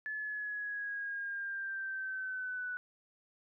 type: linear sweep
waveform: sine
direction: down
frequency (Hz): 1727 to 1480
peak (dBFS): -36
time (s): 0.06-2.77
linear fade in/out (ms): 0
effects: none